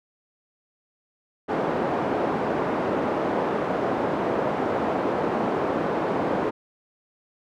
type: band-pass noise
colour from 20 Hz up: pink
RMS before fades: -25 dBFS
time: 1.48-6.51 s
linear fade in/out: 20 ms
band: 290 to 880 Hz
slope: 12 dB/octave
effects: none